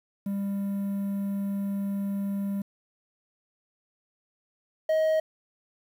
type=tone pair in turn; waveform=triangle; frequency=198.8 / 631.2 Hz; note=G3 / D#5; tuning=+25 / +25 cents; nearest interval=octave + minor sixth; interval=2000 cents; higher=second; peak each=-25 / -19 dBFS; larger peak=second; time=0.26-2.62 / 4.89-5.2 s; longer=first; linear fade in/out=5 ms; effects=9-bit